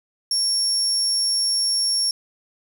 35% pulse tone, 5500 Hz, F8, 27 cents flat, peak -16 dBFS, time 0.31-2.11 s, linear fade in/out 2 ms, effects none

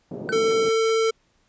white band-pass noise, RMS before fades -33 dBFS, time 0.11-0.69 s, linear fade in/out 2 ms, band 150 to 490 Hz, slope 24 dB/octave
triangle tone with exponential decay, 1518 Hz, F#6, 44 cents sharp, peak -20 dBFS, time 0.29-0.41 s, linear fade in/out 0 ms, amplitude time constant 25 ms
square tone, 447.4 Hz, A4, 29 cents sharp, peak -19 dBFS, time 0.32-1.11 s, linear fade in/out 10 ms
effects pink hiss -65 dBFS RMS until 1.48 s + resampled to 16000 Hz

